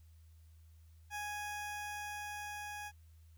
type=tone with level ramp; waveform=20% pulse; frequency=830.6 Hz; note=G#5; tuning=in tune; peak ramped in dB=-34 to -38 dBFS; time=1.1-2.92 s; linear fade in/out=50 ms; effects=added 80 Hz sine -57 dBFS peak until 3.37 s + white hiss -75 dBFS RMS until 3.37 s